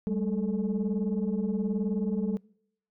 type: tone cluster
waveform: sine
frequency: 193.6 / 212.5 / 439 Hz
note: G3 / G#3 / A4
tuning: -21 / +40 / -4 cents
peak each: -28 / -29 / -33 dBFS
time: 0.07-2.37 s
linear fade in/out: 0 ms
effects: noise-tail reverb RT60 0.7 s tail -25 dB re dry + tanh soft clip ceiling -21 dBFS